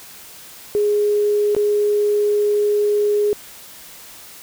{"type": "tone with dropouts", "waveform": "sine", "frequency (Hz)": 415.3, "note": "G#4", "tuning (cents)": 0, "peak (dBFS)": -14, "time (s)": [0.75, 3.33], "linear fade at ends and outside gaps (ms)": 0, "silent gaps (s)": [1.549, 1.565], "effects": ["white hiss -40 dBFS RMS until 4.42 s"]}